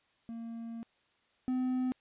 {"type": "tone pair in turn", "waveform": "triangle", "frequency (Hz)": [230, 255], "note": ["A#3", "C4"], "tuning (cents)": [-23, -44], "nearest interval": "major second", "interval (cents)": 179, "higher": "second", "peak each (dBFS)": [-37, -27], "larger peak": "second", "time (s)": [[0.29, 0.83], [1.48, 1.92]], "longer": "first", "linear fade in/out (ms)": 0, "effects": ["white hiss -71 dBFS RMS until 2 s", "resampled to 8000 Hz"]}